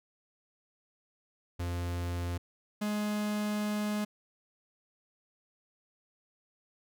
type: tone pair in turn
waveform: 45% pulse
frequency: 87.31 / 209.6 Hz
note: F2 / G#3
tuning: 0 / +16 cents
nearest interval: octave + minor third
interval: 1516 cents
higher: second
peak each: -32 / -30 dBFS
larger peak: second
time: 1.59-2.38 / 2.81-4.05 s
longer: second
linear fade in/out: 10 ms
effects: none